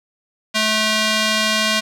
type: tone with band-pass filter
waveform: square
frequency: 216.7 Hz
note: A3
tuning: 26 cents flat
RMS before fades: -18 dBFS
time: 0.54-1.81 s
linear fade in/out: 20 ms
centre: 3600 Hz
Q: 0.86
effects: none